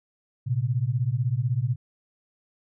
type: beating tone pair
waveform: sine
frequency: 115.2 / 131.2 Hz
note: A#2 / C3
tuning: -20 / +5 cents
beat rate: 16 Hz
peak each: -25 dBFS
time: 0.46-1.76 s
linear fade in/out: 20 ms
effects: none